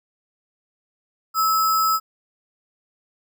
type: tone with sample-and-hold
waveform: sine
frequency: 1300 Hz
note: E6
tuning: 24 cents flat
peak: -16 dBFS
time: 1.34-2 s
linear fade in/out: 50 ms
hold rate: 6300 Hz
effects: none